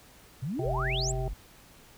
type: exponential sweep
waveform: sine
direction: up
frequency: 115 to 8220 Hz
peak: -30 dBFS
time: 0.42-1.12 s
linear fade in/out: 10 ms
type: harmonic tone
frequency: 129.3 Hz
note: C3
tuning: 20 cents flat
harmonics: 1 / 3 / 5 / 6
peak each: -32 / -37 / -39 / -40 dBFS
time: 0.59-1.28 s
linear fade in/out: 2 ms
type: tone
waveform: triangle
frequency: 48.09 Hz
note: G1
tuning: 32 cents flat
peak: -30 dBFS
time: 0.65-1.34 s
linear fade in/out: 10 ms
effects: pink hiss -55 dBFS RMS until 1.97 s